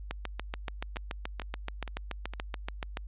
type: two click trains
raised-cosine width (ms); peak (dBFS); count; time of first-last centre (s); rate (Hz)
0.3; -24 / -18; 4 / 21; 0.96-2.336 / 0.11-2.971; 2.18 / 6.99
effects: added 50 Hz sine -39 dBFS peak until 3.07 s + resampled to 8000 Hz